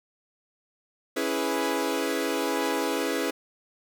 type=chord; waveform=sawtooth; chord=C# minor seventh; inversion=none; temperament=equal; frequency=277.2 / 329.6 / 415.3 / 493.9 Hz; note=C#4 / E4 / G#4 / B4; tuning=0 / 0 / 0 / 0 cents; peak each=-27 dBFS; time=1.16-3.31 s; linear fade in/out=10 ms; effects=none